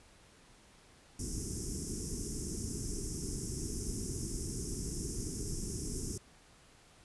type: band-stop noise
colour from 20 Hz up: pink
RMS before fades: -38 dBFS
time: 1.19-6.18 s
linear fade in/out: 5 ms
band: 430 to 5200 Hz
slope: 96 dB/octave
effects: pink hiss -61 dBFS RMS until 7.04 s + resampled to 24000 Hz